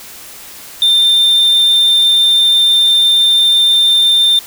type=tone; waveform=sine; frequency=3593 Hz; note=A7; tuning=36 cents sharp; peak=-4 dBFS; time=0.82-4.39 s; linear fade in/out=2 ms; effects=tanh soft clip ceiling -6 dBFS + white hiss -33 dBFS RMS until 4.46 s